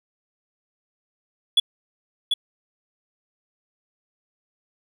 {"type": "tone with echo", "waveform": "triangle", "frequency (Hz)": 3400, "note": "G#7", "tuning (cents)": 40, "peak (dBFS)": -11, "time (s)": [1.57, 1.6], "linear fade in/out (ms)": 5, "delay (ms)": 740, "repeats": 1, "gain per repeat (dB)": -5, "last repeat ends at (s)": 2.34, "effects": []}